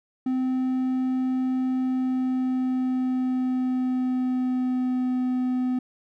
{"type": "tone with pitch glide", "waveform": "triangle", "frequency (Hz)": [257.7, 253], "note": ["C4", "B3"], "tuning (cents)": [-26, 42], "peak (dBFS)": -20, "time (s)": [0.26, 5.79], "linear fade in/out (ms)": 5, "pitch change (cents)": -32, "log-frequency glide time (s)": [1.78, 5.16], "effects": []}